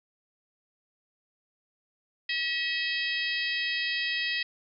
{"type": "harmonic tone with a mistuned harmonic", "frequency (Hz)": 643, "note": "E5", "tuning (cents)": -43, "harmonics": [3, 4, 5, 6, 7, 8], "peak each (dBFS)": [-31, -33, -35, -37, -38, -39], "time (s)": [2.29, 4.43], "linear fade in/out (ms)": 5, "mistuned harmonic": 8, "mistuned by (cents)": -37, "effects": []}